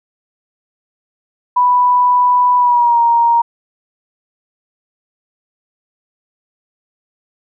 sine tone with pitch glide, 987.8 to 936.1 Hz, B5 to A#5, 0 to +7 cents, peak -8 dBFS, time 1.56-3.42 s, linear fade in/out 10 ms, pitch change -93 cents, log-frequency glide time 2.57-3 s, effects none

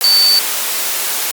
sine tone in noise, 4551 Hz, C#8, 45 cents sharp, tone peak -8 dBFS, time 0.04-0.39 s, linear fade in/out 0 ms, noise white, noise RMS -18 dBFS, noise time 0.01-1.31 s, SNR +7 dB, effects high-pass 400 Hz 12 dB/octave + Opus 48 kbps

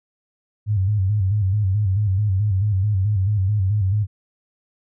sine tone with vibrato, 100 Hz, G2, 35 cents sharp, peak -16 dBFS, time 0.66-4.07 s, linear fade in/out 50 ms, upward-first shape square, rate 4.6 Hz, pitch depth 94 cents each way, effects none

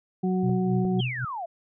harmonic tone, 185 Hz, F#3, in tune, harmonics 1 / 2 / 4, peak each -23 / -29 / -35 dBFS, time 0.23-1.01 s, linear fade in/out 10 ms
sine tone with tremolo, 125.8 Hz, B2, 32 cents sharp, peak -24 dBFS, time 0.43-1.25 s, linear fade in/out 5 ms, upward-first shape sine, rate 3.8 Hz, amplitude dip 80%
clicks, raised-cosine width 2 ms, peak -24 dBFS, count 2, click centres 0.494 / 0.85 s
sine exponential sweep, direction down, 3368 to 641 Hz, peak -30 dBFS, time 0.99-1.46 s, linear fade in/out 10 ms
effects none

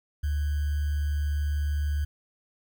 sine tone with sample-and-hold, 73.42 Hz, D2, in tune, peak -24 dBFS, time 0.23-2.05 s, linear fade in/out 10 ms, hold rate 1575 Hz, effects none

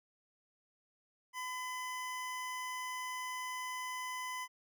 25% pulse tone, 1010 Hz, B5, 39 cents sharp, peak -35 dBFS, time 1.33-4.48 s, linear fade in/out 50 ms, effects none

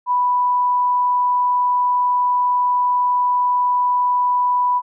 sine tone, 987.8 Hz, B5, in tune, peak -14 dBFS, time 0.06-4.82 s, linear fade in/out 50 ms, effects none

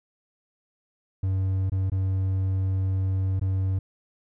triangle tone with dropouts, 95.1 Hz, F#2, 48 cents sharp, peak -20 dBFS, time 1.23-3.79 s, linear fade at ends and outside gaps 5 ms, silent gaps 1.698-1.719 / 1.899-1.918 / 3.396-3.413 s, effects none

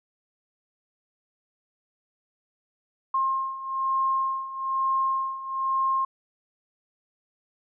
sine beating tone pair, 1065 / 1066.1 Hz, C6 / C6, +30 / +32 cents, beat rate 1.1 Hz, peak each -29 / -25 dBFS, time 3.14-6.05 s, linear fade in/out 5 ms, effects none

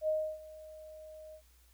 sine tone with ADSR envelope, 622 Hz, D#5, 1 cent flat, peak -27 dBFS, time 0.01-1.42 s, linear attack 70 ms, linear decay 300 ms, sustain -20 dB, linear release 77 ms, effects added 60 Hz sine -62 dBFS peak until 1.73 s + white hiss -68 dBFS RMS until 1.73 s

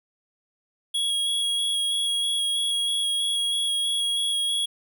square tone with vibrato, 3317 Hz, G#7, 3 cents flat, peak -23 dBFS, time 0.94-4.66 s, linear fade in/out 10 ms, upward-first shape square, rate 3.1 Hz, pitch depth 9 cents each way, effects none

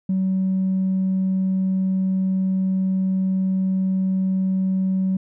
triangle tone with tanh clipping, 189 Hz, F#3, 37 cents sharp, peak -18 dBFS, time 0.09-5.17 s, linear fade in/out 5 ms, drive 5 dB, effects none

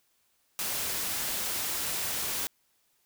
white noise, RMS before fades -32 dBFS, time 0.59-2.47 s, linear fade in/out 0 ms, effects white hiss -71 dBFS RMS until 3.05 s

